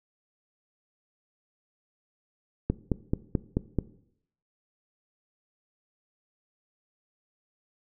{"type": "click train", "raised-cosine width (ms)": 3, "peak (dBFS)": -11, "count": 6, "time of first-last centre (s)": [2.7, 3.787], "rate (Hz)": 4.6, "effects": ["noise-tail reverb RT60 0.7 s tail -18 dB re dry"]}